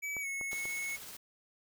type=tone with pitch glide; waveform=square; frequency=2289 to 2193 Hz; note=D7 to C#7; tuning=-45 to -19 cents; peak=-36 dBFS; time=0.02-0.97 s; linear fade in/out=20 ms; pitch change=-74 cents; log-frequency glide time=0.2-0.27 s
type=clicks; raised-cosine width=1 ms; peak=-32 dBFS; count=4; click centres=0.167 / 0.412 / 0.531 / 0.655 s
type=noise with tremolo; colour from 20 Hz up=white; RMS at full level=-46 dBFS; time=0.51-1.17 s; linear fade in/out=5 ms; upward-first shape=triangle; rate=16 Hz; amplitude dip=30%
effects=none